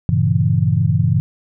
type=chord; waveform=sine; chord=G diminished seventh; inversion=none; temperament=equal; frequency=98 / 116.54 / 138.59 / 164.81 Hz; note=G2 / Bb2 / Db3 / Fb3; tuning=0 / 0 / 0 / 0 cents; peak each=-18 dBFS; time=0.09-1.2 s; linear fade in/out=0 ms; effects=none